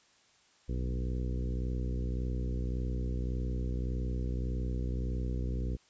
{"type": "harmonic tone with a mistuned harmonic", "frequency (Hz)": 61.74, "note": "B1", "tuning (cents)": 0, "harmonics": [1, 2, 3, 4, 5, 6, 7, 8], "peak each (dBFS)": [-32, -38, -42, -44, -46, -48, -49, -50], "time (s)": [0.68, 5.77], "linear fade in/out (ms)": 20, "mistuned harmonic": 1, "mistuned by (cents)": -55, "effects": ["white hiss -65 dBFS RMS until 5.89 s", "resampled to 16000 Hz"]}